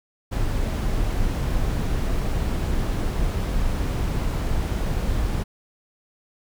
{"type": "noise", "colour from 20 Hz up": "brown", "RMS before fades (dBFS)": -23, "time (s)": [0.31, 5.44], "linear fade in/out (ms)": 20, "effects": []}